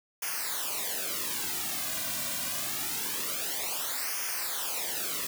white noise with flanger, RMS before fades -33 dBFS, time 0.22-5.27 s, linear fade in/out 5 ms, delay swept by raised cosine 0.25 to 2.35 ms, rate 0.25 Hz, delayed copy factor -0.85, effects none

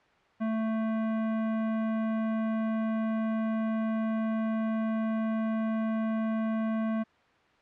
sine tone with hard clipping, 221.5 Hz, A3, 12 cents sharp, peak -29 dBFS, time 0.4-7.04 s, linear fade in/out 20 ms, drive 17 dB, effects white hiss -62 dBFS RMS until 7.61 s + low-pass 2000 Hz 12 dB/octave

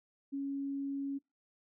sine tone, 277.2 Hz, C#4, in tune, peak -34 dBFS, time 0.32-1.19 s, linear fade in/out 20 ms, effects noise-tail reverb RT60 0.2 s tail -22 dB re dry

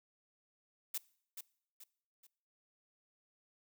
blue noise with echo, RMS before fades -38 dBFS, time 0.94-0.98 s, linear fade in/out 5 ms, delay 430 ms, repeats 3, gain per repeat -8 dB, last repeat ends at 2.27 s, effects noise-tail reverb RT60 0.6 s tail -22 dB re dry

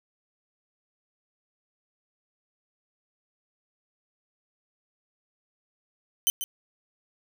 10% pulse tone with echo, 3062 Hz, G7, 41 cents flat, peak -11 dBFS, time 6.27-6.3 s, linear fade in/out 0 ms, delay 140 ms, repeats 1, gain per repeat -10 dB, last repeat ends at 6.44 s, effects none

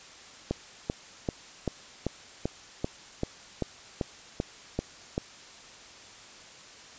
click train, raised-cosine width 2 ms, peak -14 dBFS, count 13, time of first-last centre 0.51-5.179 s, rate 2.57 Hz, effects white hiss -49 dBFS RMS until 6.98 s + resampled to 16000 Hz

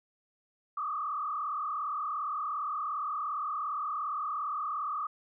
sine tone with frequency modulation, 1200 Hz, D6, 37 cents sharp, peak -31 dBFS, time 0.77-5.07 s, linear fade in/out 5 ms, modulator 37.3 Hz, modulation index 1.9, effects none

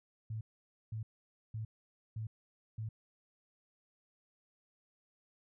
sine tone bursts, 110 Hz, A2, in tune, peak -37 dBFS, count 5, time 0.3-2.89 s, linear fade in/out 5 ms, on 110 ms, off 510 ms, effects none

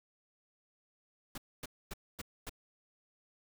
pink noise bursts, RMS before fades -42 dBFS, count 5, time 1.35-2.495 s, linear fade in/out 5 ms, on 29 ms, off 250 ms, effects none

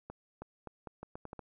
accelerating click train, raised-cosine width 1 ms, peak -29 dBFS, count 9, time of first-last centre 0.1-1.393 s, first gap 320 ms, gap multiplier 0.79, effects none

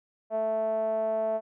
5% pulse tone with low-pass filter, 220 Hz, A3, in tune, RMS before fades -28 dBFS, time 0.3-1.41 s, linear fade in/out 50 ms, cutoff 660 Hz, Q 6.9, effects none

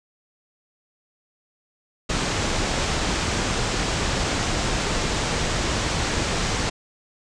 pink low-pass noise, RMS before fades -24 dBFS, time 2.09-6.7 s, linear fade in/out 10 ms, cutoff 8000 Hz, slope 48 dB/octave, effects none

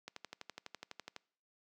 click train, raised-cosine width 0.2 ms, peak -27 dBFS, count 14, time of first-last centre 0.08-1.163 s, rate 12 Hz, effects noise-tail reverb RT60 0.6 s tail -25 dB re dry + high-pass 200 Hz 12 dB/octave

